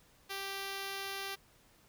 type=tone; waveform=5% pulse; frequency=392 Hz; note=G4; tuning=in tune; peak=-27 dBFS; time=0.29-1.36 s; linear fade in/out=20 ms; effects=pink hiss -65 dBFS RMS until 1.88 s